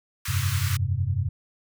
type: high-pass noise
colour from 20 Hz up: pink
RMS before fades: -33 dBFS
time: 0.25-0.77 s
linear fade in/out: 5 ms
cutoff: 1100 Hz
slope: 48 dB/octave
type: chord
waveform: sine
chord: F suspended second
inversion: none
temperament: just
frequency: 87.31 / 98.22 / 130.96 Hz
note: F2 / G2 / C3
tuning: 0 / +4 / +2 cents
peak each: -28 / -25 / -28 dBFS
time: 0.28-1.29 s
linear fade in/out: 10 ms
effects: none